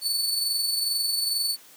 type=tone with amplitude modulation; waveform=sawtooth; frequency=4472 Hz; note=C#8; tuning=14 cents sharp; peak=-19 dBFS; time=0.01-1.57 s; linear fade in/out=50 ms; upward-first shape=sine; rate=22.3 Hz; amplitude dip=40%; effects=white hiss -51 dBFS RMS until 1.76 s + high-pass 150 Hz 12 dB/octave